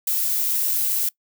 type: noise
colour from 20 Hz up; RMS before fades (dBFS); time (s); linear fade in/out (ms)
violet; -22; 0.07-1.09; 5
effects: noise-tail reverb RT60 0.1 s tail -22 dB re dry